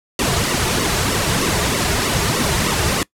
pink noise with flanger, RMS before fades -18 dBFS, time 0.19-3.03 s, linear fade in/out 2 ms, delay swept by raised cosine 1.2 to 3.9 ms, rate 3.2 Hz, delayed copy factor -0.75, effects noise-tail reverb RT60 0.1 s tail -22 dB re dry + low-pass 11000 Hz 12 dB/octave

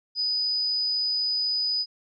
sine tone, 4978 Hz, D#8, in tune, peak -23 dBFS, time 0.15-1.86 s, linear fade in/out 50 ms, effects none

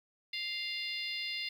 harmonic tone with a mistuned harmonic, 698.5 Hz, F5, in tune, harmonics 3 / 4 / 5 / 6 / 7, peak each -40 / -41 / -42 / -43 / -43 dBFS, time 0.33-1.49 s, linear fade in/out 5 ms, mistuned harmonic 5, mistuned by +24 cents, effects 10-bit

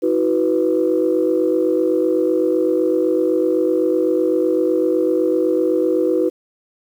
sine chord, E suspended second, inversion none, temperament equal with one note detuned, 322.1 / 370 / 493.9 Hz, E4 / F#4 / B4, -40 / 0 / 0 cents, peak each -18 dBFS, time 0.02-6.3 s, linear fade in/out 20 ms, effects tanh soft clip ceiling -6 dBFS + 8-bit

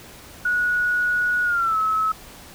sine tone with pitch glide, 1460 to 1293.2 Hz, F#6 to E6, -24 to -34 cents, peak -18 dBFS, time 0.45-2.12 s, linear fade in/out 5 ms, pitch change -210 cents, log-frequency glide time 1.44-1.77 s, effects pink hiss -43 dBFS RMS until 2.54 s

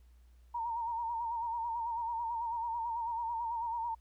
sine tone with vibrato, 927 Hz, A#5, 10 cents flat, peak -33 dBFS, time 0.54-3.95 s, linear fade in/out 10 ms, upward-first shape sine, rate 9.1 Hz, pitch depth 60 cents each way, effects added 60 Hz sine -57 dBFS peak until 4 s + pink hiss -75 dBFS RMS until 4 s

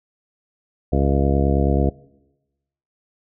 harmonic tone, 69.3 Hz, C#2, in tune, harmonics 1 / 2 / 3 / 4 / 5 / 6 / 7 / 9 / 10, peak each -19 / -22 / -24 / -25 / -26 / -27 / -27 / -29 / -29 dBFS, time 0.92-1.9 s, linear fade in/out 10 ms, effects noise-tail reverb RT60 1.0 s tail -22 dB re dry

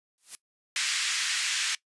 blue noise with exponential growth, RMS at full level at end -34 dBFS, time 0.18-0.35 s, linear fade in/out 0 ms, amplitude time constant 36 ms
pink band-pass noise, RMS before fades -29 dBFS, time 0.76-1.75 s, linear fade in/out 2 ms, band 1700 to 8400 Hz, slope 24 dB/octave
effects noise-tail reverb RT60 0.1 s tail -20 dB re dry + resampled to 24000 Hz

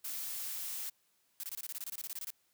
blue noise, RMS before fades -40 dBFS, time 0.04-0.9 s, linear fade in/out 10 ms
blue noise bursts, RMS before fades -41 dBFS, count 16, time 1.4-2.304 s, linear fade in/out 0 ms, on 34 ms, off 24 ms
effects white hiss -74 dBFS RMS until 2.53 s + high-pass 60 Hz 12 dB/octave

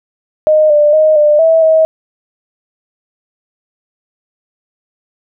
sine tone with pitch steps, 617 / 593 / 622 / 597 / 650 / 638 Hz, D#5 / D5 / D#5 / D5 / E5 / D#5, -15 / +17 / -1 / +28 / -24 / +43 cents, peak -5 dBFS, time 0.47-1.85 s, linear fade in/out 0 ms, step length 230 ms, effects none

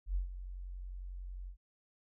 sine tone with ADSR envelope, 45.53 Hz, F#1, 27 cents flat, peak -29 dBFS, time 0.06-1.57 s, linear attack 93 ms, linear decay 120 ms, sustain -12 dB, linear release 93 ms, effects none

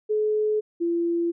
sine tone pair in turn, 427 / 340.3 Hz, G#4 / F4, +48 / -45 cents, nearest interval major third, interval 393 cents, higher first, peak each -20 / -21 dBFS, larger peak first, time 0.09-0.61 / 0.8-1.32 s, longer neither, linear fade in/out 20 ms, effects none

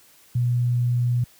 sine tone, 121.8 Hz, B2, 24 cents flat, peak -18 dBFS, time 0.35-1.24 s, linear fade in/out 5 ms, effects white hiss -54 dBFS RMS until 1.39 s + high-pass 60 Hz 12 dB/octave

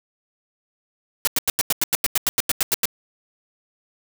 white noise bursts, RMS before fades -19 dBFS, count 15, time 1.25-2.855 s, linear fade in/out 0 ms, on 23 ms, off 90 ms, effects none

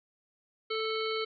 harmonic tone, 440.3 Hz, A4, 1 cent sharp, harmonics 1 / 3 / 5 / 7 / 9 / 10, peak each -32 / -37 / -39 / -40 / -42 / -42 dBFS, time 0.7-1.25 s, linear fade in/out 10 ms, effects none

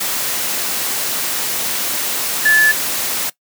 sine tone in noise, 1732 Hz, A6, 28 cents flat, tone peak -8 dBFS, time 2.45-2.72 s, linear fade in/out 10 ms, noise white, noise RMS -20 dBFS, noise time 0-3.3 s, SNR +9 dB, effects noise-tail reverb RT60 0.1 s tail -19 dB re dry + high-pass 150 Hz 12 dB/octave

